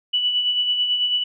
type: tone with tremolo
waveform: sine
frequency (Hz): 2960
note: F#7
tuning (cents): 0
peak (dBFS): -16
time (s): 0.13-1.24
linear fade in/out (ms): 10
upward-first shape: sine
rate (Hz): 9.1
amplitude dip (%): 45
effects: none